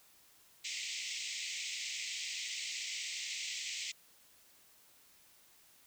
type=band-pass noise; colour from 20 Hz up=pink; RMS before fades=-41 dBFS; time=0.64-3.92 s; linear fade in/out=10 ms; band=2000 to 8000 Hz; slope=96 dB/octave; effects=white hiss -64 dBFS RMS until 5.86 s